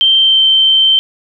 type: tone with pitch glide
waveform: sine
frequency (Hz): 3136 to 3113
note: G7 to G7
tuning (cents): 0 to -13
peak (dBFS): -6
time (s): 0.01-0.99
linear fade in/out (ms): 0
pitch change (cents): -13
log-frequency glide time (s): 0.18-0.42
effects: none